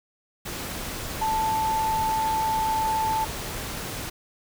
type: tone in noise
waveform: sine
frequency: 880 Hz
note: A5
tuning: in tune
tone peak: -22 dBFS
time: 1.21-3.25 s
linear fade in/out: 10 ms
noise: pink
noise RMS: -33 dBFS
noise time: 0.45-4.1 s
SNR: +8 dB
effects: none